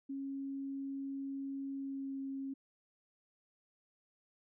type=tone with pitch glide; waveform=sine; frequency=273.8 to 271.1 Hz; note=C#4 to C#4; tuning=-21 to -38 cents; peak=-38 dBFS; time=0.09-2.54 s; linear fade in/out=10 ms; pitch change=-17 cents; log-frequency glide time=1.75-2.19 s; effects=none